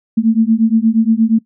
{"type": "beating tone pair", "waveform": "sine", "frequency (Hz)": [220, 228.5], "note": ["A3", "A#3"], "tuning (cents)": [0, -34], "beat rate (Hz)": 8.5, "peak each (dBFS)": -12, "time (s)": [0.17, 1.39], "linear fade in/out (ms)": 10, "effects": ["noise-tail reverb RT60 0.1 s tail -21 dB re dry"]}